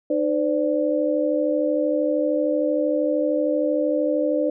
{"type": "tone cluster", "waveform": "sine", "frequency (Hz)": [305.3, 510, 583], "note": ["D#4", "C5", "D5"], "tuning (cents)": [-33, -44, -13], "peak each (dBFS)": -23, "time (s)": [0.1, 4.5], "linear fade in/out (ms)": 5, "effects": []}